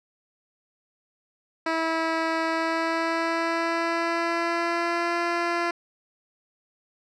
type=tone with pitch glide; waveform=10% pulse; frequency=325.2 to 342.9 Hz; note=E4 to F4; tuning=-23 to -32 cents; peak=-15 dBFS; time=1.66-5.71 s; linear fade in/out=5 ms; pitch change=+91 cents; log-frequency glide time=2.46-5.18 s; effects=low-pass 4000 Hz 12 dB/octave